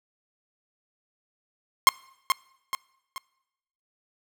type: tone with echo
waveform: sawtooth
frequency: 1066 Hz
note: C6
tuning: 32 cents sharp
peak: -8 dBFS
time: 1.87-1.89 s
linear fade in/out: 0 ms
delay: 430 ms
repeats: 3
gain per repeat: -7 dB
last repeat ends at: 3.18 s
effects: noise-tail reverb RT60 0.9 s tail -25 dB re dry